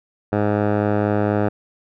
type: tone with low-pass filter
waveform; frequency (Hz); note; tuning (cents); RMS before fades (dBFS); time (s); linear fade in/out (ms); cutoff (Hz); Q
10% pulse; 104.1; G#2; +5; -19; 0.32-1.49; 10; 1100; 1.3
effects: none